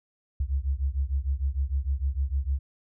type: beating tone pair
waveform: sine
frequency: 65.41 / 72.01 Hz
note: C2 / D2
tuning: 0 / -33 cents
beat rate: 6.6 Hz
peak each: -27 / -28 dBFS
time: 0.4-2.59 s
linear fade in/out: 5 ms
effects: none